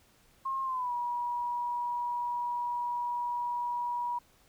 sine tone with pitch glide, 1070 to 964.3 Hz, C6 to B5, +38 to -42 cents, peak -30 dBFS, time 0.45-4.19 s, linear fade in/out 10 ms, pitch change -180 cents, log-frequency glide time 0.63-0.93 s, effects pink hiss -64 dBFS RMS until 4.48 s

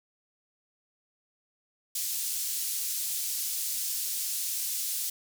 white band-pass noise, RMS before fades -32 dBFS, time 1.95-5.1 s, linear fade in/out 5 ms, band 4900 to 16000 Hz, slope 12 dB/octave, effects none

